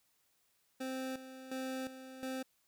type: tone with tremolo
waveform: 25% pulse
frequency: 261.3 Hz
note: C4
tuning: 2 cents flat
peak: -34 dBFS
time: 0.8-2.43 s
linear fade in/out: 10 ms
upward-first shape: square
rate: 1.4 Hz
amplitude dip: 70%
effects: white hiss -75 dBFS RMS until 2.67 s